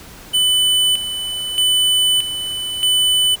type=tone with tremolo; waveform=square; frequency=3000 Hz; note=F#7; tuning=23 cents sharp; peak=-13 dBFS; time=0.33-3.36 s; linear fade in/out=20 ms; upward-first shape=square; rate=0.8 Hz; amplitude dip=65%; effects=pink hiss -39 dBFS RMS until 3.4 s